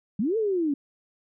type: linear two-way sweep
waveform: sine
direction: up then down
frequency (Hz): 180 to 459.1 to 270.8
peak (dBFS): -22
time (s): 0.19-0.74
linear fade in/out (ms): 5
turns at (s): 0.37
effects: none